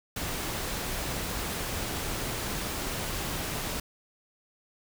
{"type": "noise", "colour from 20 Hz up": "pink", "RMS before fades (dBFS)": -33, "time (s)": [0.16, 3.8], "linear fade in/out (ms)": 5, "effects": []}